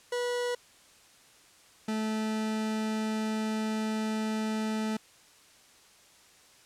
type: tone pair in turn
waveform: 40% pulse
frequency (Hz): 487.5 / 217.8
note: B4 / A3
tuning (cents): -23 / -17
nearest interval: octave + major second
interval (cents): 1394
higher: first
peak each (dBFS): -28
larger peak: neither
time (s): 0.12-0.55 / 1.88-4.97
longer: second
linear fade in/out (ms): 5
effects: white hiss -58 dBFS RMS until 6.65 s + low-pass 9000 Hz 12 dB/octave